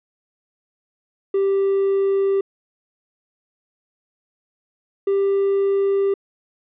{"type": "tone pair in turn", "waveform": "triangle", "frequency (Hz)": [392, 394.7], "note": ["G4", "G4"], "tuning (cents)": [0, 12], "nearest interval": "unison", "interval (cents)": 12, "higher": "second", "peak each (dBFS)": -13, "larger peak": "neither", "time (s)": [[1.34, 2.41], [5.07, 6.14]], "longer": "neither", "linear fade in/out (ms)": 5, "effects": ["tanh soft clip ceiling -10 dBFS", "resampled to 8000 Hz"]}